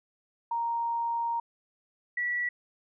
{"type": "tone pair in turn", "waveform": "sine", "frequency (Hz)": [932.3, 1946], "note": ["A#5", "B6"], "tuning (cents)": [0, -26], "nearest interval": "octave + minor second", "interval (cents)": 1274, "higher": "second", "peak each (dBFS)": -27, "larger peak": "neither", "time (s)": [[0.51, 1.4], [2.17, 2.49]], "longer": "first", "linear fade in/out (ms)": 5, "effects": []}